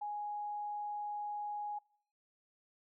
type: tone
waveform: sine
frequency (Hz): 830.6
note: G#5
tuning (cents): 0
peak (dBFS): -37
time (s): 0.01-1.79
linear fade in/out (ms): 10
effects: noise-tail reverb RT60 0.6 s tail -25 dB re dry

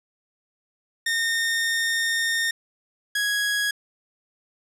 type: tone pair in turn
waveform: sawtooth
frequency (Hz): 1831 / 1661.7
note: A#6 / G#6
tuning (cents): -32 / +1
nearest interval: major second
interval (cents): 167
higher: first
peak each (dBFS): -18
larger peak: neither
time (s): 1.06-2.51 / 3.15-3.71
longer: first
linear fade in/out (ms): 5
effects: low-pass 12000 Hz 12 dB/octave

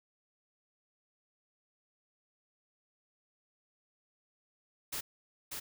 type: noise with echo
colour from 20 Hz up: white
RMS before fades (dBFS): -38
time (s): 4.92-5.01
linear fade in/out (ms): 10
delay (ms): 590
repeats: 1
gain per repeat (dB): -3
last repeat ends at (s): 5.6
effects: none

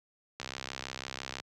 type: click train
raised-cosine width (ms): 0.2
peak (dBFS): -19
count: 67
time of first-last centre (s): 0.4-1.4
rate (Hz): 66
effects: high-pass 80 Hz 12 dB/octave

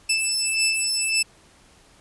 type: beating tone pair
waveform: 15% pulse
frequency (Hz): 2637 / 2638.8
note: E7 / E7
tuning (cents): 0 / +1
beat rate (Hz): 1.8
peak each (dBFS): -16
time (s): 0.09-1.23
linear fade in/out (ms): 10
effects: pink hiss -54 dBFS RMS until 2 s + resampled to 24000 Hz

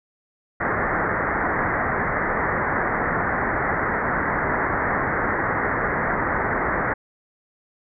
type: low-pass noise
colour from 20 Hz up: white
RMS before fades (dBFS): -23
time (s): 0.6-6.94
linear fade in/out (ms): 10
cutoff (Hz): 2000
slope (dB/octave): 96
effects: none

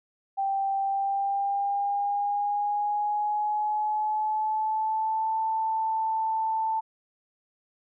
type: tone with pitch glide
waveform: sine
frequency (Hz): 784 to 885.1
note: G5 to A5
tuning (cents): 0 to +10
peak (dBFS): -24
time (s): 0.37-6.81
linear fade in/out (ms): 20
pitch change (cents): +210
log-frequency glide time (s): 0.8-5.37
effects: none

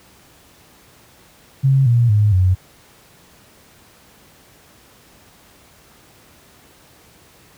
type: tone with pitch steps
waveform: sine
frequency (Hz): 135 / 118.89 / 104.7 / 92.21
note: C#3 / A#2 / G#2 / F#2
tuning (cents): -45 / +35 / +15 / -5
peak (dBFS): -10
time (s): 1.63-2.55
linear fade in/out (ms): 20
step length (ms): 230
effects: pink hiss -49 dBFS RMS until 7.57 s + high-pass 60 Hz 12 dB/octave

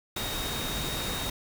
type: tone in noise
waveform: sine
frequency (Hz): 3732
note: A#7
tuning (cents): +1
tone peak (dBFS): -36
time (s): 0.16-1.3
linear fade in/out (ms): 5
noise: pink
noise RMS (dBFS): -33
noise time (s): 0.16-1.3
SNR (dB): -6
effects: none

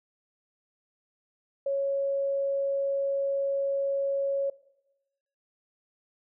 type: tone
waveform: sine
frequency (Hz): 553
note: C#5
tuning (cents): -4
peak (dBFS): -25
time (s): 1.66-4.5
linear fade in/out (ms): 5
effects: noise-tail reverb RT60 0.9 s tail -19 dB re dry

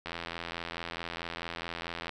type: click train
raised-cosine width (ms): 0.3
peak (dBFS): -20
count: 173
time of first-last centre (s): 0.06-2.093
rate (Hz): 84.6
effects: none

